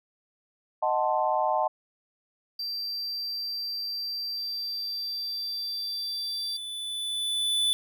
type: chord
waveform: sine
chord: D# diminished seventh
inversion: none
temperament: equal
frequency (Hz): 622.3 / 740 / 880 / 1046.5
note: D#5 / F#5 / A5 / C6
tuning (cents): 0 / 0 / 0 / 0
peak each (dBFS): -28 / -28 / -27 / -31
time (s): 0.82-1.68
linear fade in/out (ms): 10
type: tone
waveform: triangle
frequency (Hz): 4699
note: D8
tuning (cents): 0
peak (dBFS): -29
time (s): 2.59-6.57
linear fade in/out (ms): 5
type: tone with exponential growth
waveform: square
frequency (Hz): 3487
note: A7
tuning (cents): -16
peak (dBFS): -22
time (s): 4.37-7.73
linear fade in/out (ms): 0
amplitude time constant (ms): 730
effects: none